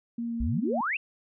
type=tone with vibrato; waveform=sine; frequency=233.1 Hz; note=A#3; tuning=in tune; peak=-29 dBFS; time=0.18-0.81 s; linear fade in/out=5 ms; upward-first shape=sine; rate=4.2 Hz; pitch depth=10 cents each way
type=exponential sweep; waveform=sine; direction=up; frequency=51.91 to 2800 Hz; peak=-26 dBFS; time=0.4-0.97 s; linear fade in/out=5 ms
effects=none